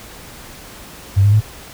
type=tone with pitch steps; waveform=sine; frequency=98 / 102.46 / 107.12 Hz; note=G2 / G#2 / A2; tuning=0 / -23 / -46 cents; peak=-8 dBFS; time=1.16-1.409 s; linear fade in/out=20 ms; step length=83 ms; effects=pink hiss -37 dBFS RMS until 1.73 s